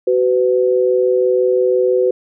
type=tone pair together; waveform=sine; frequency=375.9 / 501.8 Hz; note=F#4 / B4; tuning=+27 / +28 cents; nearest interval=perfect fourth; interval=501 cents; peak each=-14 dBFS; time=0.07-2.11 s; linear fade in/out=5 ms; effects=none